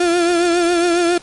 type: tone with vibrato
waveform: 35% pulse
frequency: 345.7 Hz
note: F4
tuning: 18 cents flat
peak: -11 dBFS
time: 0-1.18 s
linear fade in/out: 5 ms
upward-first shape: triangle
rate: 7.3 Hz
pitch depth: 60 cents each way
effects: pink hiss -42 dBFS RMS until 1.22 s + MP3 48 kbps